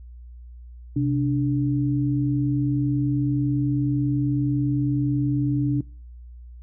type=tone pair together; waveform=sine; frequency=130 / 291.8 Hz; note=C3 / D4; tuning=-11 / -11 cents; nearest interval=octave + major second; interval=1400 cents; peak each=-22 dBFS; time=0.96-5.81 s; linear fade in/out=5 ms; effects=noise-tail reverb RT60 0.4 s tail -23 dB re dry + added 60 Hz sine -39 dBFS peak until 6.62 s